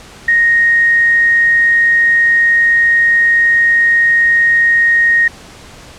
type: tone with quantisation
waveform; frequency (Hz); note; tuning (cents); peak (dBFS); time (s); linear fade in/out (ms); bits
sine; 1864.7; A#6; 0; -7; 0.28-5.28; 5; 6
effects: pink hiss -36 dBFS RMS until 5.98 s + low-pass 8000 Hz 12 dB/octave